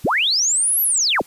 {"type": "linear two-way sweep", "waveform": "sine", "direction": "up then down", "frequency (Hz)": [30.87, 11960, 30.87], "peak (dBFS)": -15, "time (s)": [0.04, 1.22], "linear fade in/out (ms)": 10, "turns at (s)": 0.82, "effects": ["white hiss -47 dBFS RMS until 1.26 s", "resampled to 32000 Hz"]}